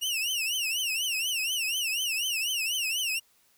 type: tone with vibrato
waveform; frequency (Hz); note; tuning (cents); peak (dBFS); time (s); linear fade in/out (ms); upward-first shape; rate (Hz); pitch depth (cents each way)
sawtooth; 2794; F7; 0; -24; 0.01-3.2; 20; triangle; 4.1; 200
effects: white hiss -65 dBFS RMS until 3.57 s